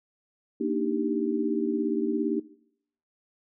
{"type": "chord", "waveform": "sine", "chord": "Eb major seventh", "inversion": "second", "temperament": "equal", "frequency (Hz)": [233.1, 293.7, 311.1, 392], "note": ["Bb3", "D4", "Eb4", "G4"], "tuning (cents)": [0, 0, 0, 0], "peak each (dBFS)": -30, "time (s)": [0.6, 2.4], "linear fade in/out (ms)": 10, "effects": ["noise-tail reverb RT60 0.7 s tail -19 dB re dry"]}